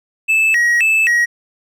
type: tone with vibrato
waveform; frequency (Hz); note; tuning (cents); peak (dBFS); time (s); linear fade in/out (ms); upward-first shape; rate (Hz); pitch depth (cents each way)
triangle; 2233; C#7; +12; -9; 0.28-1.26; 20; square; 1.9; 280
effects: none